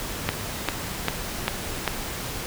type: click train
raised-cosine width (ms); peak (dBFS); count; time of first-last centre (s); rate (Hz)
0.3; -5; 5; 0.29-1.877; 2.52
effects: pink hiss -32 dBFS RMS until 2.46 s